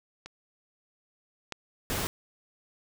clicks, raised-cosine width 0.2 ms, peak -24 / -17 dBFS, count 2, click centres 0.26 / 1.523 s
pink noise, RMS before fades -31 dBFS, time 1.9-2.07 s, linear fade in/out 0 ms
effects none

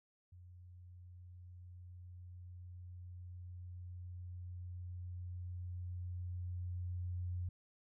sine tone with level ramp, 89.3 Hz, F2, 39 cents sharp, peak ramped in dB -54 to -37 dBFS, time 0.32-7.49 s, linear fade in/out 5 ms, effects none

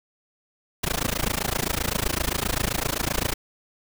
pink noise with amplitude modulation, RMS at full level -22 dBFS, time 0.83-3.34 s, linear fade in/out 10 ms, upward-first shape sine, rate 27.7 Hz, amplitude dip 100%, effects none

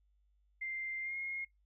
sine tone with pitch glide, 2093 to 2147 Hz, C7 to C7, 0 to +44 cents, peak -37 dBFS, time 0.61-1.45 s, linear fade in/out 10 ms, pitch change +44 cents, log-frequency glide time 1.01-1.16 s, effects noise-tail reverb RT60 0.2 s tail -24 dB re dry + added 50 Hz sine -69 dBFS peak until 1.65 s

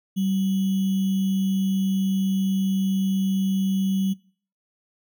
sine tone with sample-and-hold, 192.2 Hz, G3, 34 cents flat, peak -20 dBFS, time 0.16-4.14 s, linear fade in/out 20 ms, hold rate 3150 Hz, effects noise-tail reverb RT60 0.5 s tail -23 dB re dry

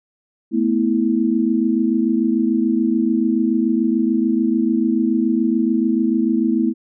sine chord, A suspended second, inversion none, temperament equal with one note detuned, 220 / 246.9 / 326.4 Hz, A3 / B3 / E4, 0 / 0 / -17 cents, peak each -19 dBFS, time 0.51-6.74 s, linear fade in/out 50 ms, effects none

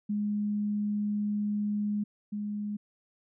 sine tone pair in turn, 207.7 / 207.7 Hz, G#3 / G#3, 0 / 0 cents, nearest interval unison, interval 0 cents, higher neither, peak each -27 / -31 dBFS, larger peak first, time 0.09-2.04 / 2.32-2.77 s, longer first, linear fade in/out 10 ms, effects none

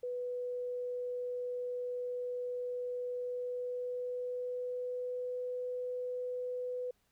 sine tone with pitch glide, 493.9 to 498.2 Hz, B4 to B4, 0 to +15 cents, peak -35 dBFS, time 0.03-6.91 s, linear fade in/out 5 ms, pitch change +15 cents, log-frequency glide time 3.1-5.4 s, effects pink hiss -75 dBFS RMS until 7.11 s

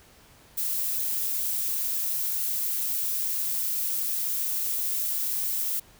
violet noise, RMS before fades -28 dBFS, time 0.57-5.8 s, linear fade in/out 10 ms, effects pink hiss -55 dBFS RMS until 5.99 s

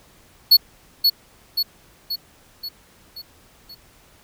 square tone with echo, 4387 Hz, C#8, 19 cents flat, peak -8 dBFS, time 0.51-0.57 s, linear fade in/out 10 ms, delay 530 ms, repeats 6, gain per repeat -5 dB, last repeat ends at 3.75 s, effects pink hiss -53 dBFS RMS until 4.23 s

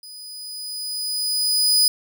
sawtooth tone with level ramp, 4974 Hz, D#8, 1 cent flat, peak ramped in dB -35 to -10 dBFS, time 0.03-1.88 s, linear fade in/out 2 ms, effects none

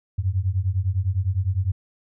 sine beating tone pair, 89.6 / 99.5 Hz, F2 / G2, +45 / +26 cents, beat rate 9.9 Hz, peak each -23 dBFS, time 0.18-1.72 s, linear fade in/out 10 ms, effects none

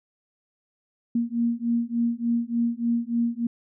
sine beating tone pair, 233.1 / 236.5 Hz, A#3 / A#3, 0 / +25 cents, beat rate 3.4 Hz, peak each -25 dBFS, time 1.15-3.47 s, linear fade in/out 5 ms, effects none

